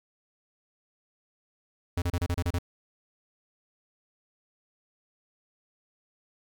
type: tone bursts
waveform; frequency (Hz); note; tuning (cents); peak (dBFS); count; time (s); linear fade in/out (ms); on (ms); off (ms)
square; 87.31; F2; 0; -26; 8; 1.97-2.587; 5; 50; 31
effects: 10-bit